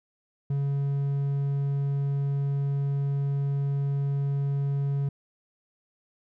triangle tone, 140 Hz, C#3, 18 cents sharp, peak -22 dBFS, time 0.5-5.09 s, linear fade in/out 5 ms, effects none

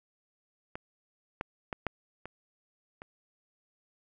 clicks, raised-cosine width 0.5 ms, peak -23 / -18 / -19 / -15 / -26 / -28 dBFS, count 6, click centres 0.755 / 1.411 / 1.728 / 1.867 / 2.256 / 3.019 s, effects none

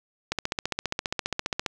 click train, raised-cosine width 0.2 ms, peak -9 dBFS, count 21, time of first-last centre 0.32-1.662 s, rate 14.9 Hz, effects none

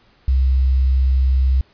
sine tone with quantisation, 65.41 Hz, C2, in tune, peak -12 dBFS, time 0.28-1.61 s, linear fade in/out 0 ms, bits 7, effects pink hiss -55 dBFS RMS until 1.73 s + resampled to 11025 Hz

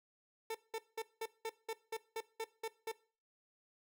30% pulse tone bursts, 447.7 Hz, A4, 30 cents sharp, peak -35 dBFS, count 11, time 0.5-2.917 s, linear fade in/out 5 ms, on 47 ms, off 190 ms, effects noise-tail reverb RT60 0.4 s tail -19 dB re dry

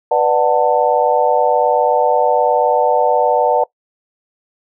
sine chord, B minor seventh, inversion none, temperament just, 493.9 / 592.7 / 740.8 / 889 Hz, B4 / D5 / F#5 / A5, 0 / +16 / +2 / +18 cents, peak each -16 dBFS, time 0.11-3.64 s, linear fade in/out 5 ms, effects noise-tail reverb RT60 0.1 s tail -21 dB re dry

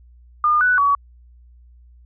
sine tone with pitch steps, 1212 / 1486 / 1132 Hz, D#6 / F#6 / C#6, -46 / +7 / +36 cents, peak -13 dBFS, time 0.44-0.95 s, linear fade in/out 2 ms, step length 170 ms, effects added 60 Hz sine -45 dBFS peak until 2.05 s

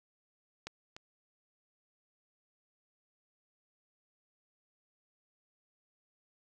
clicks, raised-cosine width 0.2 ms, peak -23 / -29 dBFS, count 2, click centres 0.67 / 0.965 s, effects none

